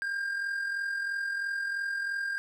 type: tone with amplitude modulation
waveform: triangle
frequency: 1602 Hz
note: G6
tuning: 37 cents sharp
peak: -26 dBFS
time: 0.02-2.38 s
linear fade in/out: 0 ms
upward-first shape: sine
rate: 43 Hz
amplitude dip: 45%
effects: none